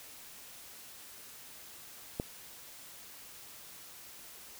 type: click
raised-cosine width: 2 ms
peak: -19 dBFS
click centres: 2.199 s
effects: white hiss -51 dBFS RMS until 4.59 s